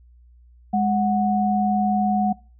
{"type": "tone pair together", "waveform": "sine", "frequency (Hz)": [206.8, 737], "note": ["G#3", "F#5"], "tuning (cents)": [-7, -7], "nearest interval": "octave + minor seventh", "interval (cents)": 2200, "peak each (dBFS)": -20, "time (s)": [0.73, 2.33], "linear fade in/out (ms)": 10, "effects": ["noise-tail reverb RT60 0.4 s tail -24 dB re dry", "added 60 Hz sine -48 dBFS peak until 2.59 s"]}